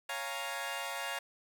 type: chord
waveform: 15% pulse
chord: Bb minor seventh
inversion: first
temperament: equal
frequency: 554.4 / 698.5 / 830.6 / 932.3 Hz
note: Db5 / F5 / Ab5 / Bb5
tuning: 0 / 0 / 0 / 0 cents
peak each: -36 / -35 / -37 / -35 dBFS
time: 0.09-1.19 s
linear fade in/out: 5 ms
effects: none